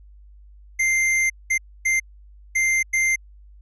square tone bursts at uneven times, 2093 Hz, C7, in tune, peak -18 dBFS, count 5, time 0.79-1.3 / 1.5-1.58 / 1.85-2 / 2.55-2.83 / 2.93-3.16 s, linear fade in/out 10 ms, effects added 50 Hz sine -44 dBFS peak until 3.61 s + resampled to 22050 Hz

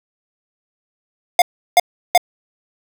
square tone bursts, 710 Hz, F5, 28 cents sharp, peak -7 dBFS, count 3, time 1.39-2.177 s, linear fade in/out 2 ms, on 29 ms, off 350 ms, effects none

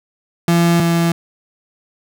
35% pulse tone pair in turn, 170 / 168.63 Hz, F3 / E3, -46 / +40 cents, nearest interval unison, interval 14 cents, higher first, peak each -9 / -11 dBFS, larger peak first, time 0.48-0.8 / 0.8-1.12 s, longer neither, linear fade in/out 2 ms, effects none

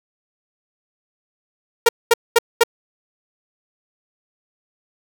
sawtooth tone bursts, 466.2 Hz, A#4, in tune, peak -5 dBFS, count 4, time 1.86-2.636 s, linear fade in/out 5 ms, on 29 ms, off 220 ms, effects none

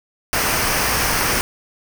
pink noise with comb filter, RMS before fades -19 dBFS, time 0.33-1.41 s, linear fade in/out 0 ms, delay 0.27 ms, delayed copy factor -0.5, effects none

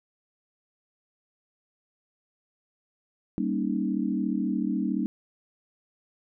sine chord, Eb dominant seventh, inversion first, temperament equal, 196 / 233.1 / 277.2 / 311.1 Hz, G3 / Bb3 / Db4 / Eb4, 0 / 0 / 0 / 0 cents, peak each -29 / -30 / -31 / -31 dBFS, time 3.38-5.06 s, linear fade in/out 0 ms, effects none

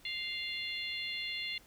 harmonic tone with a mistuned harmonic, 698.5 Hz, F5, in tune, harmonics 3 / 4 / 5 / 6, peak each -40 / -41 / -42 / -43 dBFS, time 0.05-1.58 s, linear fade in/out 2 ms, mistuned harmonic 5, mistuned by -18 cents, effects pink hiss -61 dBFS RMS until 1.66 s

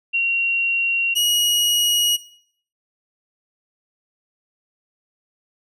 sine / sawtooth tone pair in turn, 2750 / 2898 Hz, F7 / F#7, -27 / -37 cents, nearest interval minor second, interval 90 cents, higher second, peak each -16 / -13 dBFS, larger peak second, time 0.13-1.15 / 1.15-2.17 s, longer neither, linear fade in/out 20 ms, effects noise-tail reverb RT60 0.6 s tail -18 dB re dry + resampled to 32000 Hz

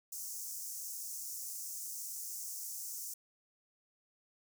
pink high-pass noise, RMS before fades -43 dBFS, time 0.12-3.14 s, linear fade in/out 5 ms, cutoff 5700 Hz, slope 48 dB/octave, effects none

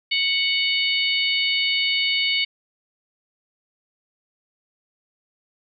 harmonic tone, 740 Hz, F#5, in tune, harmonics 3 / 4 / 5 / 6, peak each -23 / -23 / -27 / -27 dBFS, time 0.11-2.45 s, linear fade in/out 10 ms, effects none

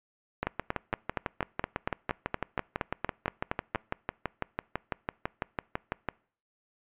two click trains, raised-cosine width 0.5 ms, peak -13 / -14 dBFS, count 15 / 35, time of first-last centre 0.47-3.749 / 0.43-6.087 s, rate 4.27 / 6.01 Hz, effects noise-tail reverb RT60 0.5 s tail -25 dB re dry + resampled to 8000 Hz

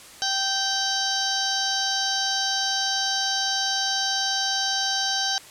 harmonic tone with a mistuned harmonic, 780 Hz, G5, 9 cents flat, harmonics 1 / 2 / 4 / 5 / 6 / 7 / 8, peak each -30 / -30 / -30 / -30 / -30 / -30 / -30 dBFS, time 0.22-5.38 s, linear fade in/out 0 ms, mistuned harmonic 8, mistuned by -28 cents, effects white hiss -45 dBFS RMS until 5.5 s + low-pass 10000 Hz 12 dB/octave

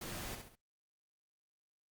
pink noise with echo, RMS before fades -44 dBFS, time 0.01-0.35 s, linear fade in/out 5 ms, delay 68 ms, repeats 3, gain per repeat -6 dB, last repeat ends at 0.554 s, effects Opus 48 kbps

